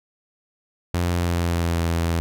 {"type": "tone with pitch glide", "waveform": "sawtooth", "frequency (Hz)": [87.31, 83.85], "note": ["F2", "E2"], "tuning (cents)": [0, 30], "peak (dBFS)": -16, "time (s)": [0.94, 2.2], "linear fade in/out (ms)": 0, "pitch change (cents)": -70, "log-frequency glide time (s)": [1.11, 1.84], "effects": []}